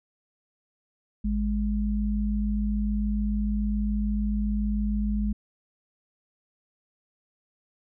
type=tone pair together; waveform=sine; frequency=53.45 / 207.7 Hz; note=A1 / G#3; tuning=-49 / 0 cents; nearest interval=octave + major seventh; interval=2349 cents; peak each=-26 dBFS; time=1.24-5.33 s; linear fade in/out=10 ms; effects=none